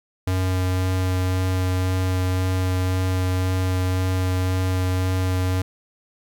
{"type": "tone with vibrato", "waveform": "square", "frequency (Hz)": 92.5, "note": "F#2", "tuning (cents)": 0, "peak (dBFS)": -20, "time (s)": [0.27, 5.62], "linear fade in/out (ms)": 5, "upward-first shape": "sine", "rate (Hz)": 1.9, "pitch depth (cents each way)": 9, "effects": ["10-bit"]}